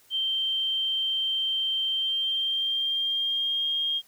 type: tone with pitch glide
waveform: sine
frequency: 3136 to 3228 Hz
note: G7 to G#7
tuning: 0 to -50 cents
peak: -24 dBFS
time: 0.1-4.02 s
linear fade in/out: 50 ms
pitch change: +50 cents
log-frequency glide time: 1.9-3.64 s
effects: white hiss -59 dBFS RMS until 4.07 s